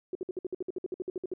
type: tone bursts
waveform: sine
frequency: 367.3 Hz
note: F#4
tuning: 13 cents flat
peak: -30 dBFS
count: 16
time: 0.13-1.337 s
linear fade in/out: 2 ms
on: 22 ms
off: 57 ms
effects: none